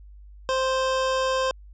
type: tone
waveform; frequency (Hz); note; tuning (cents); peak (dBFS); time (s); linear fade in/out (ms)
25% pulse; 523.3; C5; 0; -18; 0.49-1.51; 0
effects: added 50 Hz sine -43 dBFS peak until 1.73 s + resampled to 16000 Hz